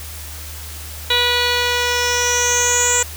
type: tone with low-pass filter sweep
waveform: 10% pulse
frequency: 487 Hz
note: B4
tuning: 24 cents flat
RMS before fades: -17 dBFS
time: 1.1-3.03 s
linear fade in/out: 5 ms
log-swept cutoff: 3900 to 7400 Hz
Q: 9.7
effects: added 76 Hz sine -32 dBFS peak until 3.16 s + white hiss -34 dBFS RMS until 3.16 s